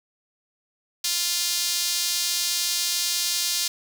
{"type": "tone with high-pass filter", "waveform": "sawtooth", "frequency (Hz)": 349.2, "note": "F4", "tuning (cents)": 0, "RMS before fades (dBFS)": -25, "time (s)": [1.04, 3.68], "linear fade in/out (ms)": 5, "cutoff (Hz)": 4600, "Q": 1.5, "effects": []}